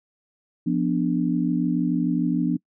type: chord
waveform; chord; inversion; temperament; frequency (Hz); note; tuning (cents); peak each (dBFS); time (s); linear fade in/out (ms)
sine; B diminished; second; equal; 174.61 / 246.9 / 293.7; F3 / B3 / D4; 0 / 0 / 0; -24; 0.66-2.57; 10
effects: noise-tail reverb RT60 0.1 s tail -25 dB re dry